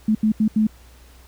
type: tone bursts at uneven times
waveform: sine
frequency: 216.2 Hz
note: A3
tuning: 30 cents flat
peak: -14 dBFS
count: 4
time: 0.08-0.15 / 0.23-0.32 / 0.4-0.48 / 0.56-0.67 s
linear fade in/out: 5 ms
effects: added 61 Hz sine -46 dBFS peak until 1.27 s + pink hiss -52 dBFS RMS until 1.27 s